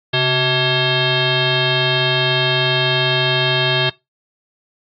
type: tone with frequency modulation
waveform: sine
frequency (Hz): 1661.2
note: G#6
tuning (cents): 0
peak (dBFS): -13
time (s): 0.13-3.9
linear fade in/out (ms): 10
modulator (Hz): 509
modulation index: 4.3
effects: noise-tail reverb RT60 0.2 s tail -21 dB re dry + AAC 64 kbps